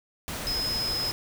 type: tone in noise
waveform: sine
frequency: 5100 Hz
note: D#8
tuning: 42 cents sharp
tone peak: -27 dBFS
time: 0.47-1.11 s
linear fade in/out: 0 ms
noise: pink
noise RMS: -34 dBFS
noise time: 0.28-1.12 s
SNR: +4 dB
effects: none